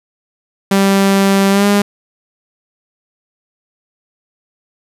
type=tone with pitch glide; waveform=sawtooth; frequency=196 to 203.1 Hz; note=G3 to G#3; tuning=0 to -38 cents; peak=-5 dBFS; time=0.71-1.82 s; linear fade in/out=5 ms; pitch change=+62 cents; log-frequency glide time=1.5-1.66 s; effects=resampled to 32000 Hz + 7-bit